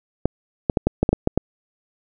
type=clicks; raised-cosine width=2 ms; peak=-3 dBFS; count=9; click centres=0.256 / 0.698 / 0.772 / 0.87 / 1.03 / 1.091 / 1.13 / 1.274 / 1.376 s; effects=none